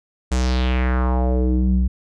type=tone with low-pass filter sweep; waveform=square; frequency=63.1 Hz; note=B1; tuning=38 cents sharp; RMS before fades=-18 dBFS; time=0.31-1.88 s; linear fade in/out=10 ms; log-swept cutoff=8100 to 130 Hz; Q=2.7; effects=none